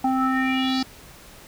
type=tone with low-pass filter sweep; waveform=square; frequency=261.6 Hz; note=C4; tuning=in tune; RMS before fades=-22 dBFS; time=0.04-0.83 s; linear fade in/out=5 ms; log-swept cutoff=850 to 4900 Hz; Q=5.3; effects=pink hiss -46 dBFS RMS until 1.47 s